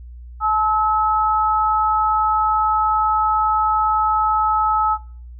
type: tone pair together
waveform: sine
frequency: 862.3 / 1292 Hz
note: A5 / E6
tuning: -35 / -35 cents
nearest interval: perfect fifth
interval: 700 cents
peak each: -19 / -17 dBFS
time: 0.4-4.98 s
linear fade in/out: 50 ms
effects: noise-tail reverb RT60 0.5 s tail -21 dB re dry + added 60 Hz sine -34 dBFS peak until 5.39 s